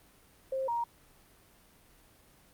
sine tone pair in turn, 530 / 940 Hz, C5 / A#5, +22 / +14 cents, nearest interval minor seventh, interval 992 cents, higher second, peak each -30 / -29 dBFS, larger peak second, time 0.52-0.68 / 0.68-0.84 s, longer neither, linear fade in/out 5 ms, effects pink hiss -61 dBFS RMS until 2.53 s + Opus 32 kbps

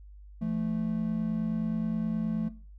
triangle tone pair together, 170 / 219.5 Hz, F3 / A3, -46 / -4 cents, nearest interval major third, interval 442 cents, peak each -31 / -28 dBFS, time 0.41-2.49 s, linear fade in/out 10 ms, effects noise-tail reverb RT60 0.4 s tail -17 dB re dry + added 50 Hz sine -46 dBFS peak until 2.78 s

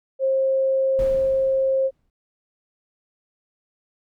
sine tone, 533 Hz, C5, 32 cents sharp, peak -17 dBFS, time 0.19-1.91 s, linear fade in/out 50 ms
brown noise with exponential decay, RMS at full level -30 dBFS, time 0.99-2.1 s, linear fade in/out 1 ms, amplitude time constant 240 ms
effects none

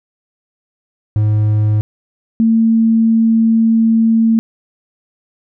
triangle / sine tone pair in turn, 106.4 / 225.5 Hz, G#2 / A3, +42 / +43 cents, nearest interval octave + minor second, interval 1301 cents, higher second, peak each -8 dBFS, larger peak neither, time 1.16-1.81 / 2.4-4.39 s, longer second, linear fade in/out 0 ms, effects none

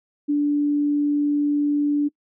sine tone, 291.5 Hz, D4, 13 cents flat, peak -17 dBFS, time 0.28-2.09 s, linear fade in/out 20 ms, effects noise-tail reverb RT60 0.1 s tail -24 dB re dry

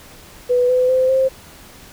sine tone with pitch steps, 493.9 / 504.9 / 516.1 / 527.5 Hz, B4 / B4 / C5 / C5, 0 / +38 / -24 / +14 cents, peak -12 dBFS, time 0.49-1.29 s, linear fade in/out 20 ms, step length 200 ms, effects pink hiss -42 dBFS RMS until 1.92 s

